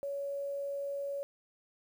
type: tone with quantisation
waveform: sine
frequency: 561 Hz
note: C#5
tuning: 21 cents sharp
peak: -34 dBFS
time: 0.03-1.23 s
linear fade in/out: 0 ms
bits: 10
effects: none